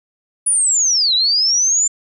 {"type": "linear two-way sweep", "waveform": "sine", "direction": "down then up", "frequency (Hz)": [9880, 3816, 7220], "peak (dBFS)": -12, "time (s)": [0.46, 1.88], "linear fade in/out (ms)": 10, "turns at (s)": 1.14, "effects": []}